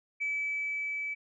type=tone with level ramp; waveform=sine; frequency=2300 Hz; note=D7; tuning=37 cents flat; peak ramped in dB=-28 to -32 dBFS; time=0.2-1.15 s; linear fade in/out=20 ms; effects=tanh soft clip ceiling -24 dBFS